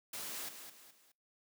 white noise with echo, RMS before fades -43 dBFS, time 0.13-0.49 s, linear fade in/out 5 ms, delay 210 ms, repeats 3, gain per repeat -8 dB, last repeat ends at 1.12 s, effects noise-tail reverb RT60 0.3 s tail -26 dB re dry + high-pass 150 Hz 12 dB/octave

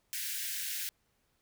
white high-pass noise, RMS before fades -37 dBFS, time 0.13-0.89 s, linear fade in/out 0 ms, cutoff 1500 Hz, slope 96 dB/octave, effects pink hiss -75 dBFS RMS until 1.41 s

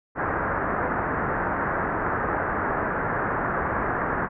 white low-pass noise, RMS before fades -26 dBFS, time 0.15-4.29 s, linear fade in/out 50 ms, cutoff 1700 Hz, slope 48 dB/octave, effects none

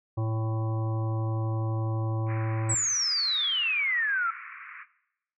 harmonic tone, 111 Hz, A2, 16 cents sharp, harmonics 1 / 3 / 5 / 7 / 9 / 10, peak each -26 / -36 / -40 / -43 / -45 / -46 dBFS, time 0.17-2.75 s, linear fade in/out 10 ms
white band-pass noise, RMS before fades -44 dBFS, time 2.26-4.86 s, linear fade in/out 50 ms, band 1100 to 2400 Hz, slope 96 dB/octave
sine exponential sweep, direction down, 7980 to 1307 Hz, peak -24 dBFS, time 2.69-4.31 s, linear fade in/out 10 ms
effects noise-tail reverb RT60 0.8 s tail -17 dB re dry

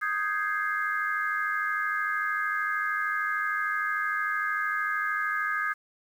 sine chord, Ab major seventh, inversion second, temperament equal, 1244.5 / 1568 / 1661.2 / 2093 Hz, Eb6 / G6 / Ab6 / C7, 0 / 0 / 0 / 0 cents, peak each -30 / -33 / -30 / -36 dBFS, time 0.01-5.74 s, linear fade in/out 20 ms, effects 9-bit

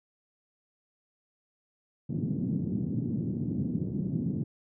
pink band-pass noise, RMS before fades -31 dBFS, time 2.09-4.44 s, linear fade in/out 10 ms, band 130 to 260 Hz, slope 24 dB/octave, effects none

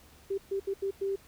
sine tone bursts at uneven times, 392 Hz, G4, in tune, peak -28 dBFS, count 5, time 0.3-0.38 / 0.51-0.6 / 0.67-0.74 / 0.82-0.91 / 1.01-1.16 s, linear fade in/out 10 ms, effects added 73 Hz sine -62 dBFS peak until 1.27 s + pink hiss -58 dBFS RMS until 1.27 s

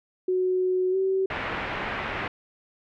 sine tone with pitch glide, 368.9 to 382.1 Hz, F#4 to G4, -5 to -44 cents, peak -21 dBFS, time 0.28-1.26 s, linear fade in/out 5 ms, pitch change +61 cents, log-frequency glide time 0.91-0.96 s
white low-pass noise, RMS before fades -31 dBFS, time 1.3-2.28 s, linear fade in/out 5 ms, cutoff 2300 Hz, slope 24 dB/octave
effects none

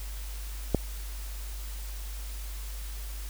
click, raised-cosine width 2 ms, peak -9 dBFS, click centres 0.747 s, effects added 50 Hz sine -35 dBFS peak until 3.29 s + white hiss -46 dBFS RMS until 3.29 s

